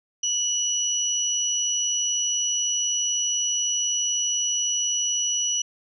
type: tone pair together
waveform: sine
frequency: 2943 / 5886 Hz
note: F#7 / F#8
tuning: -10 / -10 cents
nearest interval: octave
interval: 1200 cents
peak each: -27 / -23 dBFS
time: 0.23-5.62 s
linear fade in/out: 5 ms
effects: none